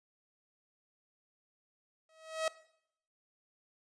sawtooth tone with exponential growth, 639 Hz, D#5, 46 cents sharp, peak -24 dBFS, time 2.09-2.48 s, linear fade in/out 2 ms, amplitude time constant 84 ms, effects noise-tail reverb RT60 0.7 s tail -19 dB re dry + resampled to 22050 Hz

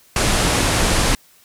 pink low-pass noise, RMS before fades -17 dBFS, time 0.16-1.15 s, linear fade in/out 2 ms, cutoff 11000 Hz, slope 48 dB/octave, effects white hiss -52 dBFS RMS until 1.44 s

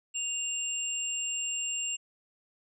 sine tone pair together, 2794 / 7459 Hz, F7 / A#8, 0 / 0 cents, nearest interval octave + perfect fourth, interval 1700 cents, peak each -33 / -33 dBFS, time 0.14-1.97 s, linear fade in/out 20 ms, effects none

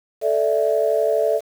sine chord, A suspended fourth, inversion none, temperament equal, 440 / 587.3 / 659.3 Hz, A4 / D5 / E5, 0 / 0 / 0 cents, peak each -20 dBFS, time 0.21-1.41 s, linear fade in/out 50 ms, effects tanh soft clip ceiling -6 dBFS + 7-bit

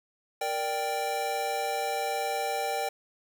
square chord, G minor, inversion first, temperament equal, 466.2 / 587.3 / 784 Hz, Bb4 / D5 / G5, 0 / 0 / 0 cents, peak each -36 / -35 / -31 dBFS, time 0.41-2.89 s, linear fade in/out 5 ms, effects 9-bit

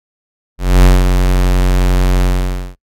square tone with ADSR envelope, 45.66 Hz, F#1, 22 cents flat, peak -3 dBFS, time 0.58-2.76 s, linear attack 250 ms, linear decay 200 ms, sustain -6 dB, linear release 530 ms, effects noise-tail reverb RT60 0.1 s tail -25 dB re dry + AAC 64 kbps

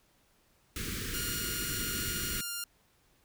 pink band-stop noise, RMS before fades -37 dBFS, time 0.76-2.41 s, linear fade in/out 2 ms, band 450 to 1300 Hz, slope 48 dB/octave
5% pulse tone with pitch glide, 1427 to 1400.9 Hz, F6 to F6, +37 to +5 cents, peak -24 dBFS, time 1.14-2.64 s, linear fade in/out 2 ms, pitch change -32 cents, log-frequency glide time 2.38-2.43 s
effects pink hiss -68 dBFS RMS until 3.24 s

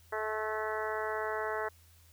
harmonic tone with a mistuned harmonic, 216.3 Hz, A3, 29 cents flat, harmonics 2 / 3 / 4 / 5 / 6 / 7 / 8 / 9, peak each -37 / -39 / -40 / -41 / -42 / -42 / -43 / -44 dBFS, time 0.12-1.69 s, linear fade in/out 10 ms, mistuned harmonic 6, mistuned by +22 cents, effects added 83 Hz sine -59 dBFS peak until 2.12 s + white hiss -64 dBFS RMS until 2.12 s

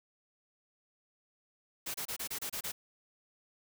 white noise bursts, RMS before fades -38 dBFS, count 8, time 1.86-2.72 s, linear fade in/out 10 ms, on 83 ms, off 28 ms, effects none

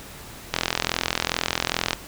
click train, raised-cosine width 0.2 ms, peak -3 dBFS, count 60, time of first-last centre 0.54-1.932 s, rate 42.4 Hz, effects pink hiss -41 dBFS RMS until 2.07 s

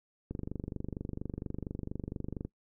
click train, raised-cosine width 3 ms, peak -24 dBFS, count 53, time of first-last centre 0.31-2.45 s, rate 24.3 Hz, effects noise-tail reverb RT60 0.1 s tail -20 dB re dry

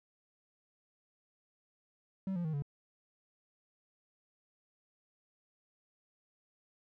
triangle tone with pitch steps, 191.6 / 173.68 / 157.44 / 142.71 Hz, G3 / F3 / D#3 / D3, -39 / -9 / +21 / -49 cents, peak -31 dBFS, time 2.27-2.622 s, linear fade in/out 2 ms, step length 88 ms, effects none

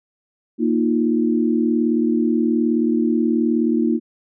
sine chord, Bb suspended fourth, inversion none, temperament just, 233.1 / 310.8 / 349.6 Hz, Bb3 / Eb4 / F4, 0 / -2 / +2 cents, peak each -18 / -20 / -22 dBFS, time 0.58-4 s, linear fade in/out 50 ms, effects none

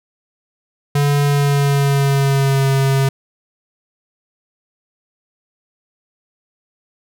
square tone with pitch glide, 143.5 to 135.84 Hz, D3 to C#3, -40 to -35 cents, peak -13 dBFS, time 0.95-3.09 s, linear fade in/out 5 ms, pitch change -95 cents, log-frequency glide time 1.24-2.68 s, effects none

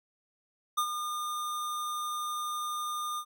square tone with ADSR envelope, 1212 Hz, D#6, 46 cents flat, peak -25 dBFS, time 0.77-3.25 s, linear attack 13 ms, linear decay 76 ms, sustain -8 dB, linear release 67 ms, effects none

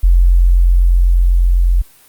sine tone with level ramp, 44 Hz, F1, 14 cents sharp, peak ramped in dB -5 to -8 dBFS, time 0.03-1.82 s, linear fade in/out 10 ms, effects white hiss -46 dBFS RMS until 2.08 s + Opus 32 kbps

